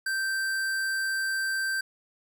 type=tone with hard clipping; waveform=sine; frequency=1563 Hz; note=G6; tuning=6 cents flat; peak=-28 dBFS; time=0.06-1.81 s; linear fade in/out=5 ms; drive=16 dB; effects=none